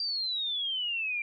sine exponential sweep, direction down, 4757 to 2349 Hz, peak -29 dBFS, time 0-1.22 s, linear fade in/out 2 ms, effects none

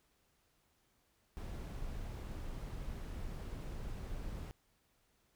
brown noise, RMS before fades -43 dBFS, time 1.37-4.51 s, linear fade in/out 0 ms, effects pink hiss -75 dBFS RMS until 5.35 s

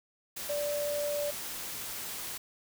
sine tone in noise, 584 Hz, D5, 10 cents flat, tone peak -30 dBFS, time 0.49-1.31 s, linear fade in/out 10 ms, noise white, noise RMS -39 dBFS, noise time 0.36-2.38 s, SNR +6 dB, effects none

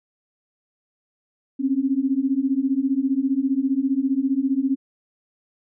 sine beating tone pair, 260.8 / 275.8 Hz, C4 / C#4, -5 / -9 cents, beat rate 15 Hz, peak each -22 / -21 dBFS, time 1.59-4.76 s, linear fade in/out 20 ms, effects none

